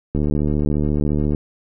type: click train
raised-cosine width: 3 ms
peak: -8 dBFS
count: 90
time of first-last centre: 0.15-1.348 s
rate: 74.3 Hz
effects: none